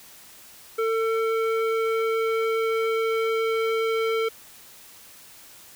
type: tone with low-pass filter sweep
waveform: square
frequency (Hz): 448.8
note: A4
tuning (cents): +34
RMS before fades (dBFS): -24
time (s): 0.78-4.29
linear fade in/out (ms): 10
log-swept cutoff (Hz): 1800 to 2800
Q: 1.4
effects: white hiss -48 dBFS RMS until 5.75 s